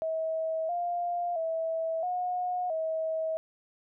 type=tone with pitch steps; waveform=sine; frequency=643 / 700 / 651 / 723 / 641 Hz; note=E5 / F5 / E5 / F#5 / E5; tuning=-43 / +4 / -22 / -40 / -49 cents; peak=-28 dBFS; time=0.02-3.37 s; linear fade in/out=0 ms; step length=670 ms; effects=none